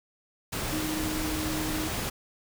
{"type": "tone in noise", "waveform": "sine", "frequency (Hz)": 311.1, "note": "D#4", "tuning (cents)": 0, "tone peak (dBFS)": -31, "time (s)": [0.72, 1.88], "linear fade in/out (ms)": 10, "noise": "pink", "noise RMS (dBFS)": -32, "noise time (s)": [0.52, 2.1], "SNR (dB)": -2, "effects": []}